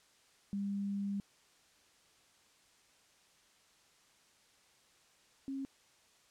sine tone pair in turn, 200 / 271.1 Hz, G3 / C#4, +35 / -38 cents, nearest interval perfect fourth, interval 527 cents, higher second, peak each -34 / -37 dBFS, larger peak first, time 0.53-1.2 / 5.48-5.65 s, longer first, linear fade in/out 0 ms, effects white hiss -67 dBFS RMS until 6.3 s + low-pass 8000 Hz 12 dB/octave

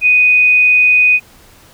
sine tone, 2489 Hz, D#7, in tune, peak -6 dBFS, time 0.01-1.2 s, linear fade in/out 50 ms, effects pink hiss -44 dBFS RMS until 1.73 s

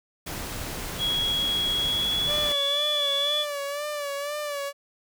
pink noise, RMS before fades -34 dBFS, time 0.26-2.53 s, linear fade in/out 10 ms
sine tone with pitch glide, 3326 to 3431 Hz, G#7 to A7, +2 to -44 cents, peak -23 dBFS, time 0.98-3.46 s, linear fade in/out 50 ms, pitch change +54 cents, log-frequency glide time 1.77-2.6 s
sawtooth tone with vibrato, 579 Hz, D5, 25 cents flat, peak -25 dBFS, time 2.26-4.73 s, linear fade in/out 50 ms, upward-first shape sine, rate 2 Hz, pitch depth 56 cents each way
effects none

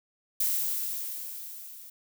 violet noise with level ramp, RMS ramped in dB -26 to -47 dBFS, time 0.4-1.9 s, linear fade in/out 5 ms, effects none

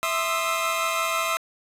25% pulse tone cluster, 658 / 1049 / 1231 / 1322 Hz, E5 / C6 / D#6 / E6, -3 / +4 / -19 / +5 cents, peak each -25 dBFS, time 0.03-1.37 s, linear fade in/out 0 ms, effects resampled to 32000 Hz + 7-bit

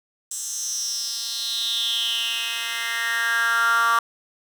10% pulse tone with high-pass filter sweep, 231.5 Hz, A#3, 12 cents flat, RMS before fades -24 dBFS, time 0.31-3.99 s, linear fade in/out 2 ms, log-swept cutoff 7300 to 1200 Hz, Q 6.1, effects none

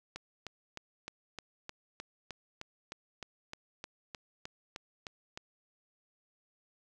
click train, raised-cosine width 0.2 ms, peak -24 dBFS, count 18, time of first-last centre 0.16-5.375 s, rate 3.26 Hz, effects none

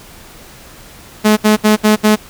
sawtooth tone bursts, 213.5 Hz, G#3, 48 cents sharp, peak -3 dBFS, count 5, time 1.24-2.162 s, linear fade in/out 20 ms, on 130 ms, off 68 ms, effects pink hiss -38 dBFS RMS until 2.29 s

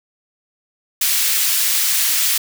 white high-pass noise, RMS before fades -17 dBFS, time 1.01-2.38 s, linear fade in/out 5 ms, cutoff 1900 Hz, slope 12 dB/octave, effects none

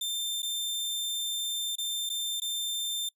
sawtooth tone with dropouts, 3583 Hz, A7, 31 cents sharp, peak -27 dBFS, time 0.01-3.09 s, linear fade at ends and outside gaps 5 ms, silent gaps 0.421-0.428 / 1.756-1.782 / 2.093-2.099 / 2.401-2.418 s, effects noise-tail reverb RT60 0.1 s tail -23 dB re dry

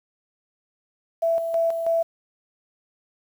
sine tone with tremolo, 664 Hz, E5, 12 cents sharp, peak -18 dBFS, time 1.22-2.03 s, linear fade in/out 10 ms, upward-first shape square, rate 3.1 Hz, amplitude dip 50%, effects 8-bit

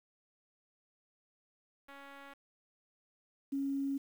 5% pulse / sine tone pair in turn, 278.4 / 275.8 Hz, C#4 / C#4, +8 / -9 cents, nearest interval unison, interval 17 cents, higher first, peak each -36 / -32 dBFS, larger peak second, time 1.88-2.34 / 3.52-3.98 s, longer neither, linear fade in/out 10 ms, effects low-pass 2000 Hz 12 dB/octave + 10-bit

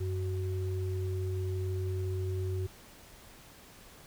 sine tone pair together, 93.7 / 372.4 Hz, F#2 / F#4, +22 / +11 cents, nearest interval 2 octaves, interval 2389 cents, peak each -31 / -38 dBFS, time 0-2.67 s, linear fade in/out 10 ms, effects pink hiss -54 dBFS RMS until 4.06 s

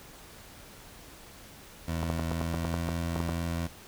20% pulse tone with pitch glide, 82.41 to 84.24 Hz, E2 to E2, 0 to +38 cents, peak -25 dBFS, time 1.87-3.68 s, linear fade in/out 20 ms, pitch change +38 cents, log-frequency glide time 2.27-2.77 s
clicks, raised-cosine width 1 ms, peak -18 dBFS, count 12, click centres 2.031 / 2.101 / 2.195 / 2.315 / 2.413 / 2.543 / 2.65 / 2.741 / 2.889 / 3.161 / 3.203 / 3.292 s
effects pink hiss -50 dBFS RMS until 3.87 s

